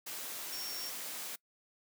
sine tone in noise, 5520 Hz, F8, 21 cents flat, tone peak -41 dBFS, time 0.52-0.9 s, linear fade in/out 10 ms, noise white, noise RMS -42 dBFS, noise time 0.06-1.36 s, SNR -2 dB, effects noise-tail reverb RT60 0.1 s tail -23 dB re dry + high-pass 200 Hz 12 dB/octave

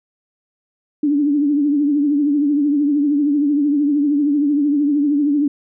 sine tone with vibrato, 290 Hz, D4, 22 cents flat, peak -13 dBFS, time 1.03-5.48 s, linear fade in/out 5 ms, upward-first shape triangle, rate 13 Hz, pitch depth 86 cents each way, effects none

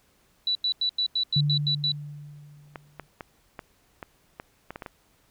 sine tone bursts, 3951 Hz, B7, in tune, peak -22 dBFS, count 9, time 0.47-1.919 s, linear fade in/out 2 ms, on 81 ms, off 90 ms
sine tone with exponential decay, 146.6 Hz, D3, 3 cents flat, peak -19 dBFS, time 1.36-3.07 s, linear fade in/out 5 ms, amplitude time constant 370 ms
clicks, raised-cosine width 0.5 ms, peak -21 dBFS, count 10, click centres 2.758 / 2.997 / 3.208 / 3.592 / 4.028 / 4.399 / 4.706 / 4.759 / 4.822 / 4.862 s
effects pink hiss -64 dBFS RMS until 5.3 s

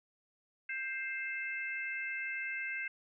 harmonic tone, 526 Hz, C5, 9 cents sharp, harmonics 3 / 4 / 5, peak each -40 / -39 / -42 dBFS, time 0.69-2.88 s, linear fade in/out 5 ms, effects none

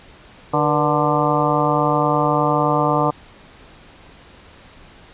harmonic tone with a mistuned harmonic, 148.2 Hz, D3, 16 cents sharp, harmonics 1 / 2 / 3 / 4 / 5 / 6 / 7 / 8, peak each -23 / -23 / -23 / -23 / -23 / -23 / -23 / -23 dBFS, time 0.53-3.11 s, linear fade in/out 10 ms, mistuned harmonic 3, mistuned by +120 cents, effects pink hiss -45 dBFS RMS until 5.13 s + resampled to 8000 Hz

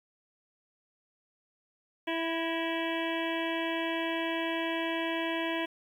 harmonic tone with a mistuned harmonic, 330 Hz, E4, 2 cents sharp, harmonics 1 / 2 / 3 / 5 / 6 / 7 / 8 / 9 / 10, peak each -33 / -36 / -38 / -40 / -41 / -41 / -42 / -43 / -43 dBFS, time 2.07-5.66 s, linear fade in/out 10 ms, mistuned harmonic 6, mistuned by -52 cents, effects 10-bit

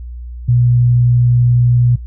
sine tone, 121.7 Hz, B2, 25 cents flat, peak -8 dBFS, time 0.48-1.96 s, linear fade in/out 10 ms, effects noise-tail reverb RT60 0.1 s tail -19 dB re dry + added 60 Hz sine -25 dBFS peak until 2.06 s

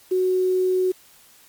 sine tone with quantisation, 370 Hz, F#4, in tune, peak -17 dBFS, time 0.11-0.92 s, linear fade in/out 10 ms, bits 7, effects white hiss -52 dBFS RMS until 1.48 s + MP3 96 kbps

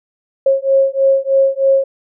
sine beating tone pair, 540 / 543.2 Hz, C#5 / C#5, -45 / -35 cents, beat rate 3.2 Hz, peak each -13 dBFS, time 0.46-1.84 s, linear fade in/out 5 ms, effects none

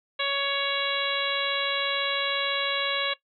harmonic tone, 558 Hz, C#5, 11 cents sharp, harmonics 1 / 2 / 3 / 4 / 5 / 6 / 7, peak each -32 / -32 / -32 / -32 / -32 / -32 / -32 dBFS, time 0.19-3.14 s, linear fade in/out 10 ms, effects noise-tail reverb RT60 0.1 s tail -17 dB re dry

